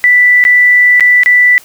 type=tone with dropouts; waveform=sine; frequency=1975.5 Hz; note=B6; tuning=in tune; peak=-3 dBFS; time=0.04-1.58 s; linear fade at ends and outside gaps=0 ms; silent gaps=0.44-0.451 / 0.998-1.007 / 1.234-1.26 s; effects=white hiss -39 dBFS RMS until 1.64 s